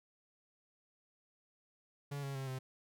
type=tone with pitch steps; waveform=45% pulse; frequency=142.2 / 138.15 / 134.22 / 130.4 Hz; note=C#3 / C#3 / C3 / C3; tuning=+45 / -6 / +45 / -5 cents; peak=-39 dBFS; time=2.11-2.59 s; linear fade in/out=10 ms; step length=120 ms; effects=none